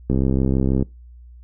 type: click train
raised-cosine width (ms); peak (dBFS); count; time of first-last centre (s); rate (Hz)
3; -7; 49; 0.1-0.825; 66.2
effects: noise-tail reverb RT60 0.2 s tail -22 dB re dry + added 60 Hz sine -40 dBFS peak until 1.43 s